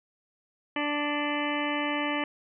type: harmonic tone with a mistuned harmonic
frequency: 293.2 Hz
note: D4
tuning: 3 cents flat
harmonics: 1 / 2 / 3 / 4 / 6 / 7 / 8 / 9 / 10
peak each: -31 / -35 / -35 / -36 / -36 / -36 / -38 / -41 / -38 dBFS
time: 0.76-2.24 s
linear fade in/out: 2 ms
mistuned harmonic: 10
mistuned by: +26 cents
effects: none